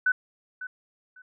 sine tone with echo, 1500 Hz, F#6, 23 cents sharp, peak -19 dBFS, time 0.06-0.12 s, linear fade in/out 5 ms, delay 550 ms, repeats 2, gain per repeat -14 dB, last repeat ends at 1.22 s, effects none

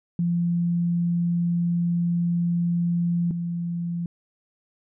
sine tone pair in turn, 172.2 / 171.49 Hz, F3 / F3, -24 / -31 cents, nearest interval unison, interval 7 cents, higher first, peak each -20 / -25 dBFS, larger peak first, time 0.19-3.31 / 3.31-4.06 s, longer first, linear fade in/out 2 ms, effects none

